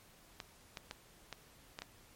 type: clicks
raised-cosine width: 0.2 ms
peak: -25 dBFS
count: 6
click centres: 0.402 / 0.772 / 0.911 / 1.327 / 1.789 / 1.82 s
effects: pink hiss -62 dBFS RMS until 2.15 s + MP3 64 kbps